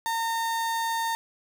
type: tone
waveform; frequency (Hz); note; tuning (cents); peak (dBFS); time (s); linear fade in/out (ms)
35% pulse; 913; A#5; -36; -24; 0.06-1.15; 0
effects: none